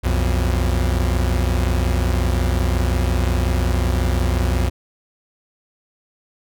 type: tone pair together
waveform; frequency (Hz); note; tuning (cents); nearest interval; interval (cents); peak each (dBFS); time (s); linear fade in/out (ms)
40% pulse; 61.74 / 87.31; B1 / F2; 0 / 0; tritone; 600; -17 / -20; 0.03-4.7; 20
effects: none